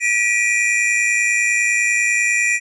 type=tone cluster; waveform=square; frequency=1937 / 2360 / 2470 Hz; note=B6 / D7 / D#7; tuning=-34 / +8 / -13 cents; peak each=-20 dBFS; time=0-2.6 s; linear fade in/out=50 ms; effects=resampled to 22050 Hz